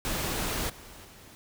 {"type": "noise with level steps", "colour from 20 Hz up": "pink", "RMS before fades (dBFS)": [-31, -48, -51], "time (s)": [0.05, 1.35], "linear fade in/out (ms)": 0, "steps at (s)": [0.69, 1.04], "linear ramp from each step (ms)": 10, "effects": []}